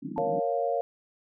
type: band-pass noise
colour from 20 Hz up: pink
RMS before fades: -37 dBFS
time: 0.02-0.4 s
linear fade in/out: 10 ms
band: 150 to 340 Hz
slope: 96 dB/octave
type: tone with exponential decay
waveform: sine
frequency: 880 Hz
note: A5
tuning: in tune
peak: -32 dBFS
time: 0.16-0.81 s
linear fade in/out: 5 ms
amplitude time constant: 140 ms
type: chord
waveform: sine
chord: Bb minor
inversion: none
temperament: equal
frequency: 466.2 / 554.4 / 698.5 Hz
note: Bb4 / Db5 / F5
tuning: 0 / 0 / 0 cents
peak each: -30 / -29 / -29 dBFS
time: 0.18-0.81 s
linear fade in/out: 0 ms
effects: none